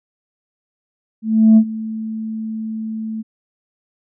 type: tone with ADSR envelope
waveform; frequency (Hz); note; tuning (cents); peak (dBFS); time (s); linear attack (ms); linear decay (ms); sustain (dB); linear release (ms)
sine; 220.3; A3; +2; -3; 1.22-3.23; 350; 70; -19; 25
effects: tanh soft clip ceiling -3 dBFS